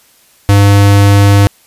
square tone, 100.6 Hz, G2, 45 cents sharp, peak -4 dBFS, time 0.49-1.47 s, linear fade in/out 0 ms, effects white hiss -47 dBFS RMS until 1.66 s + resampled to 32000 Hz

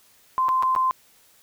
sine tone with dropouts, 1038 Hz, C6, 14 cents flat, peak -18 dBFS, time 0.38-0.91 s, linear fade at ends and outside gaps 0 ms, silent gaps 0.485-0.49 / 0.625-0.632 / 0.751-0.762 s, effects white hiss -57 dBFS RMS until 1.42 s

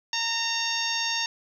harmonic tone, 918 Hz, A#5, 27 cents flat, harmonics 1 / 2 / 3 / 4 / 5 / 6 / 7, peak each -34 / -33 / -32 / -32 / -34 / -31 / -35 dBFS, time 0.13-1.26 s, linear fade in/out 2 ms, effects 9-bit

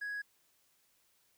triangle tone, 1664 Hz, G#6, 3 cents sharp, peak -34 dBFS, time 0.01-0.22 s, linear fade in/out 10 ms, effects tanh soft clip ceiling -31 dBFS + white hiss -72 dBFS RMS until 1.37 s

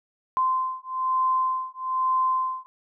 sine beating tone pair, 1036 / 1037.1 Hz, C6 / C6, -17 / -16 cents, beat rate 1.1 Hz, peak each -25 dBFS, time 0.37-2.66 s, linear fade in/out 0 ms, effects none

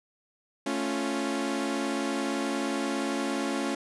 sawtooth chord, A augmented, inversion none, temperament equal, 220 / 277.2 / 349.2 Hz, A3 / C#4 / E#4, 0 / 0 / 0 cents, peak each -30 / -26 / -30 dBFS, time 0.66-3.75 s, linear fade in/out 5 ms, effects resampled to 24000 Hz

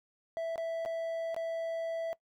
triangle tone with dropouts, 659.3 Hz, E5, in tune, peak -30 dBFS, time 0.37-2.13 s, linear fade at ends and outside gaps 0 ms, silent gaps 0.558-0.579 / 0.851-0.859 / 1.345-1.364 s, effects noise-tail reverb RT60 0.1 s tail -21 dB re dry

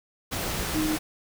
sine tone in noise, 310 Hz, D#4, 6 cents flat, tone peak -24 dBFS, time 0.74-0.97 s, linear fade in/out 20 ms, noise pink, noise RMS -30 dBFS, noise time 0.31-0.99 s, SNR +3 dB, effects none

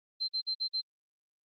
sine tone bursts, 4119 Hz, C8, 28 cents flat, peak -29 dBFS, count 5, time 0.2-0.816 s, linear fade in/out 20 ms, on 84 ms, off 49 ms, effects Opus 24 kbps

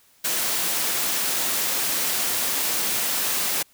white high-pass noise, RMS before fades -24 dBFS, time 0.24-3.63 s, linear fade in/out 10 ms, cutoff 170 Hz, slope 12 dB/octave, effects white hiss -58 dBFS RMS until 3.73 s

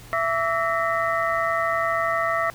sine tone cluster, 666 / 1145 / 1315 / 1849 / 2001 Hz, E5 / D6 / E6 / A#6 / B6, +18 / -44 / -5 / -15 / +22 cents, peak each -25 / -27 / -26 / -28 / -31 dBFS, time 0.13-2.5 s, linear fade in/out 0 ms, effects added 119 Hz sine -46 dBFS peak until 2.54 s + pink hiss -46 dBFS RMS until 2.54 s

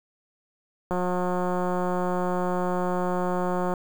click train, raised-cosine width 1 ms, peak -14 dBFS, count 510, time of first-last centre 0.91-3.738 s, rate 180 Hz, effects 7-bit

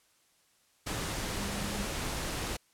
sine tone in noise, 201.9 Hz, G#3, 49 cents flat, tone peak -38 dBFS, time 1.38-1.86 s, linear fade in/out 10 ms, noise pink, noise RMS -35 dBFS, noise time 0.86-2.57 s, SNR -6 dB, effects white hiss -68 dBFS RMS until 2.73 s + low-pass 11000 Hz 12 dB/octave

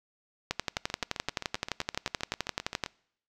two click trains, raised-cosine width 0.2 ms, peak -11 / -18 dBFS, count 28 / 17, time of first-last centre 0.51-2.838 / 0.77-2.862 s, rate 11.6 / 7.65 Hz, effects noise-tail reverb RT60 0.7 s tail -25 dB re dry

